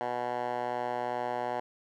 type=tone with band-pass filter; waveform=10% pulse; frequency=122.5 Hz; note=B2; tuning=14 cents flat; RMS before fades=-33 dBFS; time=0.01-1.6 s; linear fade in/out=0 ms; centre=860 Hz; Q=2.2; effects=none